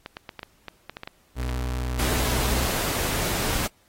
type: clicks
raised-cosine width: 0.3 ms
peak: -18 dBFS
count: 12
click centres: 0.061 / 0.169 / 0.292 / 0.393 / 0.431 / 0.683 / 0.896 / 0.969 / 1.034 / 1.075 / 1.43 / 1.492 s
type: tone with pitch glide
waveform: 35% pulse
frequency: 62.2 to 61.27 Hz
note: B1 to B1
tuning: +13 to -13 cents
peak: -24 dBFS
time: 1.35-2.69 s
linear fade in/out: 50 ms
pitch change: -26 cents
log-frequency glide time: 1.98-2.23 s
type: noise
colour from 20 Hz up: pink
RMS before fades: -27 dBFS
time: 1.98-3.68 s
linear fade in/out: 20 ms
effects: pink hiss -62 dBFS RMS until 3.88 s + AAC 48 kbps